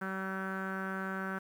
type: tone with low-pass filter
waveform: sawtooth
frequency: 190.9 Hz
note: G3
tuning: 46 cents flat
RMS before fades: -37 dBFS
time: 0.01-1.39 s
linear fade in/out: 10 ms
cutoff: 1500 Hz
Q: 6.8
effects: 10-bit